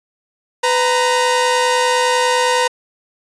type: tone pair together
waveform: sawtooth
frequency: 501.1 / 932.3 Hz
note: B4 / A#5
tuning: +25 / 0 cents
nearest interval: major seventh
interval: 1075 cents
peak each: -12 dBFS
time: 0.63-2.68 s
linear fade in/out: 10 ms
effects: resampled to 22050 Hz